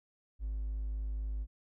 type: tone with hard clipping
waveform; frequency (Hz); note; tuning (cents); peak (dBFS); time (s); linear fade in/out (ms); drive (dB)
triangle; 52.1; G#1; +6; -34; 0.39-1.47; 50; 4
effects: none